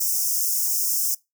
white high-pass noise, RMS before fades -23 dBFS, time 0-1.15 s, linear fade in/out 10 ms, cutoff 5200 Hz, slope 96 dB/octave, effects noise-tail reverb RT60 0.2 s tail -22 dB re dry

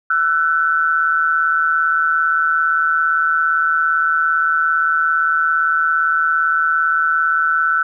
sine tone pair together, 1337.4 / 1495 Hz, E6 / F#6, +25 / +17 cents, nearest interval major second, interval 192 cents, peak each -16 dBFS, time 0.1-7.83 s, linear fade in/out 5 ms, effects none

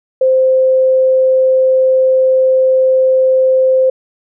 sine tone, 521 Hz, C5, 7 cents flat, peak -7 dBFS, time 0.21-3.9 s, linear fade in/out 5 ms, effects none

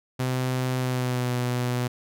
sawtooth tone with pitch glide, 128.1 to 123.66 Hz, C3 to B2, -36 to +3 cents, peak -20 dBFS, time 0.19-1.88 s, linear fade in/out 10 ms, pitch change -61 cents, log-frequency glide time 0.77-1.34 s, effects none

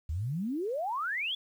sine exponential sweep, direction up, 71.4 to 3488 Hz, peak -30 dBFS, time 0.09-1.35 s, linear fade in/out 5 ms, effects 10-bit

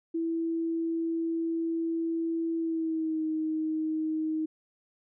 sine tone with pitch glide, 329.8 to 314.2 Hz, E4 to D#4, +1 to +17 cents, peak -27 dBFS, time 0.14-4.46 s, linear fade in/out 10 ms, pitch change -84 cents, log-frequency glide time 2.57-3.24 s, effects none

